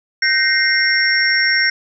sine tone cluster, 1546 / 1869 / 2101 / 5510 Hz, G6 / A#6 / C7 / F8, -24 / +4 / +7 / -24 cents, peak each -18 dBFS, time 0.22-1.7 s, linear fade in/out 5 ms, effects none

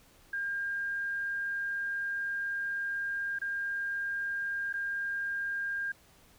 sine tone with dropouts, 1606 Hz, G6, 41 cents sharp, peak -31 dBFS, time 0.33-5.92 s, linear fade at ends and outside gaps 5 ms, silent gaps 3.388-3.415 / 4.728-4.738 s, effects pink hiss -61 dBFS RMS until 6.38 s

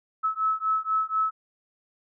sine beating tone pair, 1296 / 1300.1 Hz, E6 / E6, -30 / -24 cents, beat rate 4.1 Hz, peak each -26 dBFS, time 0.23-1.31 s, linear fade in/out 20 ms, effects none

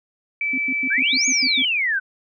sine tone, 2313 Hz, D7, 27 cents flat, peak -20 dBFS, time 0.41-1.65 s, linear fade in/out 2 ms
sine tone bursts, 260 Hz, C4, 11 cents flat, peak -25 dBFS, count 8, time 0.53-1.624 s, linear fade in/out 5 ms, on 51 ms, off 98 ms
sine exponential two-way sweep, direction up then down, 1480 to 6800 to 1480 Hz, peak -18 dBFS, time 0.9-2 s, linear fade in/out 20 ms, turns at 1.27 s
effects none

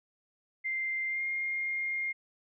sine tone with pitch glide, 2092 to 2124 Hz, C7 to C7, -1 to +25 cents, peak -30 dBFS, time 0.64-2.13 s, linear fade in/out 20 ms, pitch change +26 cents, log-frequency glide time 1.07-1.23 s, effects none

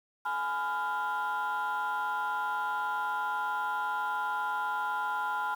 sine chord, F diminished, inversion first, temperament just, 838.1 / 1005.8 / 1396.9 Hz, Ab5 / Cb6 / F6, +16 / +31 / 0 cents, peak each -32 dBFS, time 0.25-5.55 s, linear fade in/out 10 ms, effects tanh soft clip ceiling -25 dBFS + 9-bit

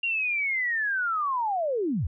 sine linear sweep, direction down, 2794 to 58 Hz, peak -24 dBFS, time 0.03-2.07 s, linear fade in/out 5 ms, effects none

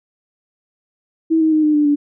sine tone with pitch steps, 323.2 / 316.4 / 309.7 / 303.1 / 296.7 / 290.4 Hz, E4 / D#4 / D#4 / D#4 / D4 / D4, -34 / +29 / -8 / -45 / +18 / -19 cents, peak -11 dBFS, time 1.3-1.96 s, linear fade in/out 20 ms, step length 110 ms, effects none

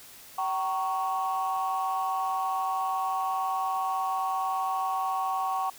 sine chord, G diminished, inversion none, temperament equal with one note detuned, 764.3 / 932.3 / 1108.7 Hz, G5 / Bb5 / Db6, -44 / 0 / 0 cents, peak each -28 / -34 / -29 dBFS, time 0.38-5.7 s, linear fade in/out 5 ms, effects tanh soft clip ceiling -20 dBFS + white hiss -49 dBFS RMS until 5.78 s

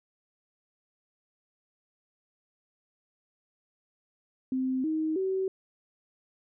sine tone with pitch steps, 259.8 / 314.4 / 380.4 Hz, C4 / D#4 / F#4, -12 / +18 / +48 cents, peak -26 dBFS, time 4.52-5.48 s, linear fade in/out 2 ms, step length 320 ms, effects none

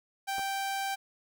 sawtooth tone, 783 Hz, G5, 2 cents flat, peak -27 dBFS, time 0.27-0.96 s, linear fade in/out 20 ms
clicks, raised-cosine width 1 ms, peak -30 dBFS, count 2, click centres 0.383 / 0.394 s
effects none

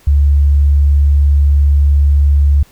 sine tone, 71.5 Hz, D2, 46 cents flat, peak -6 dBFS, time 0.07-2.63 s, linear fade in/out 5 ms, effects pink hiss -47 dBFS RMS until 2.71 s

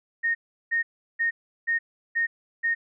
sine tone bursts, 1849 Hz, A#6, 15 cents flat, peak -21 dBFS, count 6, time 0.23-2.75 s, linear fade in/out 20 ms, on 120 ms, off 360 ms, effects none

